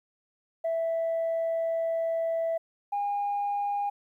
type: tone pair in turn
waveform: sine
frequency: 659.3 / 812.8 Hz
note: E5 / G#5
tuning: 0 / -38 cents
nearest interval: major third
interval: 362 cents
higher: second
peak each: -24 / -25 dBFS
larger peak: first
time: 0.64-2.58 / 2.92-3.9 s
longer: first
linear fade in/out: 10 ms
effects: tanh soft clip ceiling -23 dBFS + 11-bit